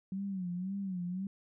sine tone with vibrato, 187 Hz, F#3, 19 cents sharp, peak -34 dBFS, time 0.12-1.27 s, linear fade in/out 2 ms, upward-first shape sine, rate 1.9 Hz, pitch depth 110 cents each way, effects none

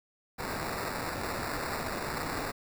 white noise with sample-and-hold, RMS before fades -35 dBFS, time 0.38-2.52 s, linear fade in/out 20 ms, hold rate 3150 Hz, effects none

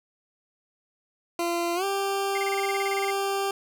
20% pulse tone with pitch glide, 342.9 to 393.9 Hz, F4 to G4, -32 to +8 cents, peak -20 dBFS, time 1.39-3.51 s, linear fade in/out 2 ms, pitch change +240 cents, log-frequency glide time 1.75-1.84 s
sine tone bursts, 2101 Hz, C7, 7 cents sharp, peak -28 dBFS, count 14, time 2.35-3.106 s, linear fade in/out 5 ms, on 28 ms, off 28 ms
effects none

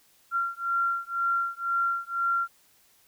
sine beating tone pair, 1375 / 1377 Hz, F6 / F6, -27 / -25 cents, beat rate 2 Hz, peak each -28 dBFS, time 0.31-2.48 s, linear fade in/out 50 ms, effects white hiss -62 dBFS RMS until 3.07 s

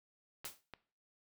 clicks, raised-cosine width 0.3 ms, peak -31 dBFS, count 2, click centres 0.445 / 0.737 s
white noise with exponential decay, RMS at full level -40 dBFS, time 0.45-0.61 s, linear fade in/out 2 ms, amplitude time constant 34 ms
effects noise-tail reverb RT60 0.4 s tail -18 dB re dry

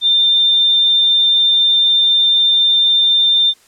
sine tone, 3594 Hz, A7, 36 cents sharp, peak -9 dBFS, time 0.01-3.54 s, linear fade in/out 50 ms, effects white hiss -50 dBFS RMS until 3.67 s + low-pass 10000 Hz 12 dB/octave

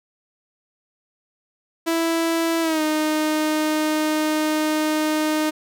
sawtooth tone with pitch glide, 330.4 to 308.3 Hz, E4 to D#4, +4 to -16 cents, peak -15 dBFS, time 1.86-5.51 s, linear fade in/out 20 ms, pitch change -120 cents, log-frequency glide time 2.61-2.82 s, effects none

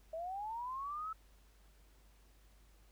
sine linear sweep, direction up, 629 to 1318.5 Hz, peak -39 dBFS, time 0.13-1.13 s, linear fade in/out 5 ms, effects added 50 Hz sine -62 dBFS peak until 2.91 s + pink hiss -70 dBFS RMS until 2.91 s

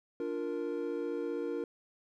triangle chord, Bb major, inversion first, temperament equal, 293.7 / 349.2 / 466.2 Hz, D4 / F4 / Bb4, 0 / 0 / 0 cents, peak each -37 / -36 / -34 dBFS, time 0.2-1.64 s, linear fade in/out 2 ms, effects none

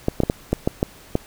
clicks, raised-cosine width 2 ms, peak -4 dBFS, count 8, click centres 0.084 / 0.203 / 0.235 / 0.299 / 0.53 / 0.675 / 0.829 / 1.154 s, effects pink hiss -46 dBFS RMS until 1.26 s

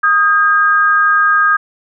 sine tone pair together, 1244.5 / 1613.3 Hz, D#6 / G6, 0 / +49 cents, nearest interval major third, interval 449 cents, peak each -11 dBFS, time 0.03-1.57 s, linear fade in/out 10 ms, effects none

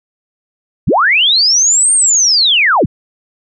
sine linear two-way sweep, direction up then down, 52.5 to 8840 to 52.5 Hz, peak -7 dBFS, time 0.87-2.86 s, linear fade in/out 10 ms, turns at 1.93 s, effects none

